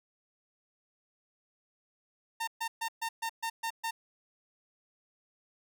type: tone bursts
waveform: sawtooth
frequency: 910 Hz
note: A#5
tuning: 42 cents flat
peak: -28 dBFS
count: 8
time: 2.4-3.91 s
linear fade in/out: 10 ms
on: 75 ms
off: 130 ms
effects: none